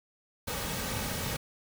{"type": "noise with comb filter", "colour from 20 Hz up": "pink", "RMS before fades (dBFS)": -34, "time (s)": [0.47, 1.37], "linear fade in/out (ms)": 10, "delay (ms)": 2.9, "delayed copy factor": -0.55, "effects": []}